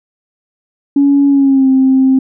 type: tone with pitch glide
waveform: sine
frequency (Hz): 281.2 to 263.9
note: C#4 to C4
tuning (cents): +25 to +15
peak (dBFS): -5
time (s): 0.96-2.19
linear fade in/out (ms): 5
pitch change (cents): -110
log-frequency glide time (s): 1.28-1.69
effects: tanh soft clip ceiling -1 dBFS